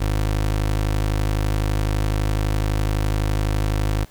25% pulse tone, 51.91 Hz, G#1, in tune, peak -15 dBFS, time 0-4.05 s, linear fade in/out 10 ms, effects pink hiss -51 dBFS RMS until 4.1 s

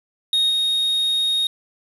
triangle tone with level steps, 3729 Hz, A#7, in tune, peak -14 / -16 dBFS, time 0.33-1.47 s, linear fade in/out 2 ms, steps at 0.49 s, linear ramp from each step 20 ms, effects resampled to 32000 Hz + 7-bit

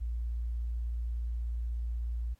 sine tone, 58.27 Hz, A#1, in tune, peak -31 dBFS, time 0-2.35 s, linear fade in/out 20 ms, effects pink hiss -72 dBFS RMS until 2.39 s + AAC 48 kbps

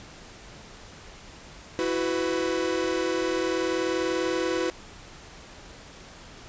45% pulse chord, E suspended second, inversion none, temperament equal with one note detuned, 329.6 / 370 / 499.9 Hz, E4 / F#4 / B4, 0 / 0 / +21 cents, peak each -29 dBFS, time 1.79-4.7 s, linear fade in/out 0 ms, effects pink hiss -46 dBFS RMS until 6.48 s + resampled to 16000 Hz

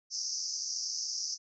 white band-pass noise, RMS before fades -36 dBFS, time 0.1-1.38 s, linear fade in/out 50 ms, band 4900 to 6200 Hz, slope 96 dB/octave, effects none

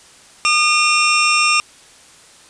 25% pulse tone pair together, 1214.7 / 2727 Hz, D#6 / F7, -42 / -42 cents, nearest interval octave + major second, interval 1400 cents, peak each -11 dBFS, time 0.45-1.6 s, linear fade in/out 0 ms, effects white hiss -45 dBFS RMS until 2.49 s + resampled to 22050 Hz

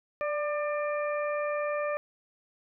harmonic tone with a mistuned harmonic, 597 Hz, D5, 28 cents sharp, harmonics 1 / 2 / 3 / 4, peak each -29 / -35 / -39 / -41 dBFS, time 0.21-1.97 s, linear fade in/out 0 ms, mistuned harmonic 1, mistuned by -26 cents, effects none

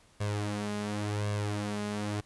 sawtooth tone with flanger, 103.83 Hz, G#2, in tune, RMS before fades -33 dBFS, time 0.2-2.21 s, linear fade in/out 10 ms, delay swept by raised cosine 1.8 to 4.8 ms, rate 0.91 Hz, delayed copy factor +0.65, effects pink hiss -62 dBFS RMS until 2.25 s + resampled to 24000 Hz

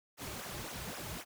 pink noise with flanger, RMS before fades -43 dBFS, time 0.17-1.25 s, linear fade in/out 50 ms, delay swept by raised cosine 0.21 to 4.31 ms, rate 3.8 Hz, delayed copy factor -0.95, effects none

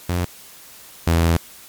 sawtooth tone pair in turn, 88.4 / 83.44 Hz, F2 / E2, +22 / +22 cents, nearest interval minor second, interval 100 cents, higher first, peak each -15 / -10 dBFS, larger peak second, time 0.09-0.25 / 1.07-1.37 s, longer second, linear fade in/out 5 ms, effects white hiss -43 dBFS RMS until 1.68 s + MP3 96 kbps

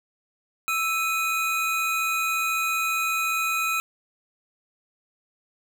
square tone pair together, 1318.5 / 2489 Hz, E6 / D#7, 0 / 0 cents, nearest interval major seventh, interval 1100 cents, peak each -27 / -26 dBFS, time 0.68-3.8 s, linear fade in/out 0 ms, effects none

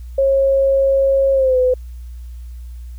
sine tone with pitch glide, 543 to 506.6 Hz, C#5 to B4, -36 to +44 cents, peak -11 dBFS, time 0.18-1.74 s, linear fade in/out 5 ms, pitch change -120 cents, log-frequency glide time 1.33-1.58 s, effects added 60 Hz sine -29 dBFS peak until 2.98 s + white hiss -56 dBFS RMS until 2.98 s

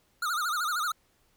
square tone with vibrato, 1323 Hz, E6, 6 cents sharp, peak -28 dBFS, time 0.22-0.92 s, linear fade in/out 5 ms, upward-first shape sine, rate 13 Hz, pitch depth 170 cents each way, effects pink hiss -68 dBFS RMS until 1.36 s

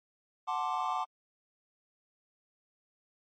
triangle chord, D dominant seventh, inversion first, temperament equal, 740 / 880 / 1046.5 / 1174.7 Hz, F#5 / A5 / C6 / D6, 0 / 0 / 0 / 0 cents, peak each -34 dBFS, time 0.47-1.05 s, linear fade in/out 20 ms, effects MP3 32 kbps

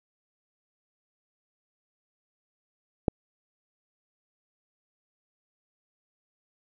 click, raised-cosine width 2 ms, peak -8 dBFS, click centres 3.082 s, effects none

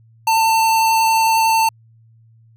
square tone with vibrato, 895 Hz, A5, 29 cents sharp, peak -13 dBFS, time 0.27-1.69 s, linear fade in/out 5 ms, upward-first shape sine, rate 11 Hz, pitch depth 9 cents each way, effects added 113 Hz sine -47 dBFS peak until 2.56 s

